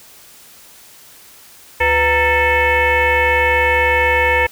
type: tone with frequency modulation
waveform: sine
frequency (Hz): 1346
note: E6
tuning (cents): +36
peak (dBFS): -11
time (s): 1.8-4.47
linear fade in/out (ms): 10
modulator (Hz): 424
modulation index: 2.6
effects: white hiss -43 dBFS RMS until 4.51 s